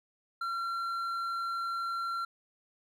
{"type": "tone with hard clipping", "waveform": "sine", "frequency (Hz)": 1366, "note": "F6", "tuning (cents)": -39, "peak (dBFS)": -33, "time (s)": [0.41, 2.25], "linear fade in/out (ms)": 5, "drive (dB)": 5, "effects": []}